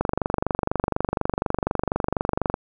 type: click train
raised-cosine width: 1 ms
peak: -7 dBFS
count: 62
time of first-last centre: 0.01-2.541 s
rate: 24.1 Hz
effects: none